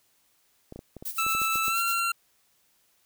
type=clicks; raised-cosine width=2 ms; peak=-27 dBFS; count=10; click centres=0.724 / 0.76 / 0.791 / 0.967 / 1.025 / 1.265 / 1.35 / 1.417 / 1.557 / 1.681 s
type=noise with tremolo; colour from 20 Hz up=violet; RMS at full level=-32 dBFS; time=1.05-2 s; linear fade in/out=5 ms; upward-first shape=sine; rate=8.5 Hz; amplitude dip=75%
type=tone with pitch glide; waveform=25% pulse; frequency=1318.5 to 1370.5 Hz; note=E6 to F6; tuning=0 to -33 cents; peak=-21 dBFS; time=1.18-2.12 s; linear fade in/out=5 ms; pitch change=+67 cents; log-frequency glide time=1.68-1.79 s
effects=white hiss -67 dBFS RMS until 3.05 s